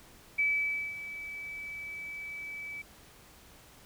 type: tone with ADSR envelope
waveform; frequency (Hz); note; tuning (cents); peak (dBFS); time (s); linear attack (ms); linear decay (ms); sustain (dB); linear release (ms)
sine; 2300; D7; -37; -24; 0.38-2.82; 13; 550; -14; 7
effects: pink hiss -56 dBFS RMS until 3.85 s